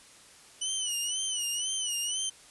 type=tone with vibrato; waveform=15% pulse; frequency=2965 Hz; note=F#7; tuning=3 cents sharp; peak=-22 dBFS; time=0.61-2.3 s; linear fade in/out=10 ms; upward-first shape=sine; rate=2 Hz; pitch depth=94 cents each way; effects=white hiss -54 dBFS RMS until 2.5 s + resampled to 24000 Hz